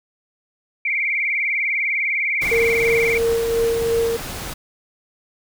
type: tone with vibrato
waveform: sine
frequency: 2217 Hz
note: C#7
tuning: in tune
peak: -18 dBFS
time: 0.85-3.18 s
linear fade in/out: 5 ms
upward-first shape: sine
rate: 20 Hz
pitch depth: 120 cents each way
type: noise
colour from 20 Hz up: pink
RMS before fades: -30 dBFS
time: 2.41-4.54 s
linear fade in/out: 10 ms
type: tone with tremolo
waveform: sine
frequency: 461.1 Hz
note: A#4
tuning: 19 cents flat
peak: -15 dBFS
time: 2.51-4.17 s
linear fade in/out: 10 ms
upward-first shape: sine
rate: 2.9 Hz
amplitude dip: 35%
effects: none